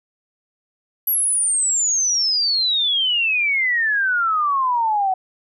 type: exponential sweep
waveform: sine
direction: down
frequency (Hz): 11840 to 740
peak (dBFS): -16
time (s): 1.07-5.14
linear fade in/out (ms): 5
effects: none